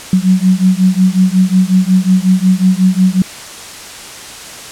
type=beating tone pair; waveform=sine; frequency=183.3 / 188.8 Hz; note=F#3 / F#3; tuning=-16 / +35 cents; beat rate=5.5 Hz; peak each=-10 dBFS; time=0.13-3.22 s; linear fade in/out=2 ms; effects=white hiss -29 dBFS RMS until 4.71 s + low-pass 9000 Hz 12 dB/octave